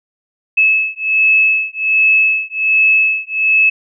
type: beating tone pair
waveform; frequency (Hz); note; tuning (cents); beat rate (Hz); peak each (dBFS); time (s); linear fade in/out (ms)
sine; 2596 / 2597.3; E7 / E7; -27 / -26; 1.3; -13; 0.57-3.7; 10
effects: none